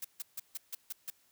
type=noise bursts; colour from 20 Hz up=blue; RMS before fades=-39 dBFS; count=7; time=0.02-1.102 s; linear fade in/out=5 ms; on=26 ms; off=150 ms; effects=white hiss -69 dBFS RMS until 1.31 s